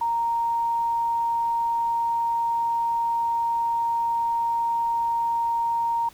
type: tone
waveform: sine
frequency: 930 Hz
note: A#5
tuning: 4 cents flat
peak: -21 dBFS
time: 0.01-6.09 s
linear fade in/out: 5 ms
effects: pink hiss -51 dBFS RMS until 6.13 s